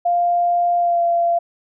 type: tone with pitch glide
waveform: sine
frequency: 698.5 to 686.1 Hz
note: F5 to F5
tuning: 0 to -31 cents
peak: -14 dBFS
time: 0.05-1.39 s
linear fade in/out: 10 ms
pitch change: -31 cents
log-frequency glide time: 0.78-1.02 s
effects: none